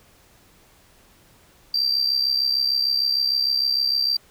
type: tone with amplitude modulation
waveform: sine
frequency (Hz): 4699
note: D8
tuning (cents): 0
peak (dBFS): -13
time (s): 1.74-4.17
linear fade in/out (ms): 5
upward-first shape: sine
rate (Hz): 66.6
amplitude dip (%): 80
effects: tanh soft clip ceiling -15 dBFS + pink hiss -55 dBFS RMS until 4.3 s